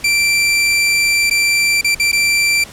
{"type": "tone with dropouts", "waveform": "sawtooth", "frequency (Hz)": 2349, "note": "D7", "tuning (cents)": 0, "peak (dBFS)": -8, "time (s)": [0.04, 2.64], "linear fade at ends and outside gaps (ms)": 5, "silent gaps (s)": [[1.299, 1.309], [1.812, 1.844], [1.948, 1.997], [2.117, 2.128]], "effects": ["pink hiss -36 dBFS RMS until 2.72 s", "low-pass 11000 Hz 12 dB/octave"]}